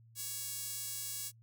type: tone with high-pass filter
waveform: sawtooth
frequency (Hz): 559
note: C#5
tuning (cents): +14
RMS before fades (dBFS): -41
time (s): 0.15-1.32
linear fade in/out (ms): 50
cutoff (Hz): 7400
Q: 0.78
effects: noise-tail reverb RT60 0.1 s tail -26 dB re dry + added 114 Hz sine -58 dBFS peak until 1.42 s